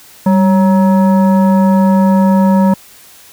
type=tone with frequency modulation; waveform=sine; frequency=194.6 Hz; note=G3; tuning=12 cents flat; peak=-6 dBFS; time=0.26-2.74 s; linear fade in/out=5 ms; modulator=747 Hz; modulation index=0.63; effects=white hiss -40 dBFS RMS until 3.32 s